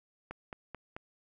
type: click train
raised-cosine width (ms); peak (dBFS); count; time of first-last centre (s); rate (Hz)
0.5; -26; 4; 0.31-0.965; 4.58
effects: none